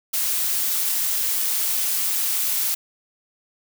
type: noise with amplitude modulation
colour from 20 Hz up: blue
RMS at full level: -21 dBFS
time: 0.13-2.75 s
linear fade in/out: 10 ms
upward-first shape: sine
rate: 181 Hz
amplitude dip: 35%
effects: none